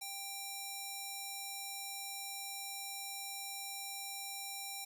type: tone with band-pass filter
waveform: square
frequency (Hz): 790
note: G5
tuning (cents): +13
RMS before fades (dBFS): -44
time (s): 0.01-4.85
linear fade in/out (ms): 10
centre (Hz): 11000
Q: 0.63
effects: none